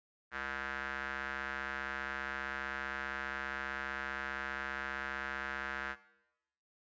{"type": "tone with band-pass filter", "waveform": "square", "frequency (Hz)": 67.6, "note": "C#2", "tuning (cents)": -43, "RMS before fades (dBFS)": -40, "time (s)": [0.31, 5.96], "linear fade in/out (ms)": 50, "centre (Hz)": 1600, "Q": 3.6, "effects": ["noise-tail reverb RT60 0.9 s tail -17 dB re dry", "resampled to 16000 Hz"]}